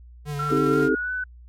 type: tone with vibrato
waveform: square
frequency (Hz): 145.6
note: D3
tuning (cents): -15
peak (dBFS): -28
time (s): 0.25-0.9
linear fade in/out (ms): 50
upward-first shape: sine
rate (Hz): 6.1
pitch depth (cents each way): 31
type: tone with pitch glide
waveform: sine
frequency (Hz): 1353 to 1501.2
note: E6 to F#6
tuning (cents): +45 to +25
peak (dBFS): -25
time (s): 0.39-1.24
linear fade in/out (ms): 5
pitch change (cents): +180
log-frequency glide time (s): 0.68-1.11
type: chord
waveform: sine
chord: A half-diminished seventh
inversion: first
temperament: just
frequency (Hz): 264 / 316.8 / 396 / 440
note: C4 / Eb4 / G4 / A4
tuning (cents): +16 / +31 / +18 / 0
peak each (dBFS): -24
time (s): 0.51-0.95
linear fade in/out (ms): 5
effects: added 60 Hz sine -43 dBFS peak until 1.48 s + AAC 64 kbps